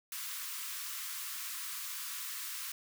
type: high-pass noise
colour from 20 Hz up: white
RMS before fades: -41 dBFS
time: 0.12-2.72 s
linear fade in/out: 2 ms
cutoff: 1000 Hz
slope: 96 dB/octave
effects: none